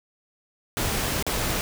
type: noise with dropouts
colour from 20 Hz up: pink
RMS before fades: -26 dBFS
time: 0.77-1.61 s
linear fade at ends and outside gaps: 0 ms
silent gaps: 1.226-1.266 s
effects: none